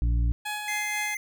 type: harmonic tone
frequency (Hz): 58.27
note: A#1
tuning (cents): 0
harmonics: 1 / 2 / 3 / 5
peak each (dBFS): -21 / -31 / -40 / -41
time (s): 0.02-0.32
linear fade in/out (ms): 0
type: tone with tremolo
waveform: 15% pulse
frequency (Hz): 841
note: G#5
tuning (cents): +22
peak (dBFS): -23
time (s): 0.45-1.15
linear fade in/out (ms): 10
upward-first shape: sine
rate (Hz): 4.1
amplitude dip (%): 35
type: tone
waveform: square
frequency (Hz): 2083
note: C7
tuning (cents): -8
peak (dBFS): -30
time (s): 0.68-1.17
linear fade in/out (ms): 2
effects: none